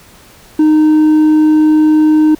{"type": "tone with hard clipping", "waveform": "sine", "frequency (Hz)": 308.4, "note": "D#4", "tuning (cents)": -15, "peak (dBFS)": -6, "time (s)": [0.59, 2.35], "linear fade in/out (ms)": 5, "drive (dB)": 2, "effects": ["pink hiss -41 dBFS RMS until 2.39 s"]}